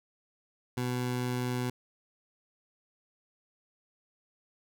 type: tone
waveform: 20% pulse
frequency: 124.4 Hz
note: B2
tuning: 13 cents sharp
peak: -25 dBFS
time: 0.77-1.7 s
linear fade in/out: 5 ms
effects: none

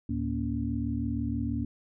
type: tone cluster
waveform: sine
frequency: 74.8 / 111.9 / 235.4 / 281.6 Hz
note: D2 / A2 / A#3 / C#4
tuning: +32 / +30 / +17 / +27 cents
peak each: -34 / -34 / -32 / -34 dBFS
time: 0.09-1.65 s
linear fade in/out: 5 ms
effects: none

